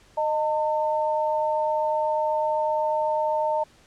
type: tone pair together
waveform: sine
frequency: 616.7 / 902 Hz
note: D#5 / A5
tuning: -16 / +43 cents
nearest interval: perfect fifth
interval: 659 cents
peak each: -24 dBFS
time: 0.17-3.64 s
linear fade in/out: 10 ms
effects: pink hiss -56 dBFS RMS until 3.86 s + low-pass 8000 Hz 12 dB/octave